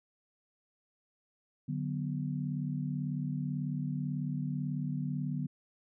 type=chord; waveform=sine; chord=B minor; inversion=first; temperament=equal; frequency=146.83 / 185 / 246.9 Hz; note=D3 / F#3 / B3; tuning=0 / 0 / 0 cents; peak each=-34 / -38 / -38 dBFS; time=1.68-5.47 s; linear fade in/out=10 ms; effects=none